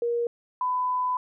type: tone pair in turn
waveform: sine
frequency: 472.8 / 1001.8 Hz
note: A#4 / B5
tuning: +24 / +24 cents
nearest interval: octave + minor second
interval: 1300 cents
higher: second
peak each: -23 dBFS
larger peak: neither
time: 0.02-0.27 / 0.61-1.17 s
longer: second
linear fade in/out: 2 ms
effects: none